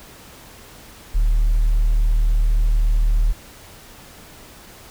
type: tone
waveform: sine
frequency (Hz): 38.17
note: D#1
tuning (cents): -32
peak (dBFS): -11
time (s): 1.14-3.33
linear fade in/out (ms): 20
effects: tanh soft clip ceiling -12 dBFS + pink hiss -43 dBFS RMS until 4.9 s